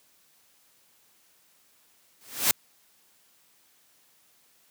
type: noise with exponential growth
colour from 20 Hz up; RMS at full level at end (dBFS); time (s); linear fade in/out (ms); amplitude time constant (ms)
white; -18; 2.21-2.51; 1; 64
effects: white hiss -63 dBFS RMS until 4.7 s + high-pass 100 Hz 12 dB/octave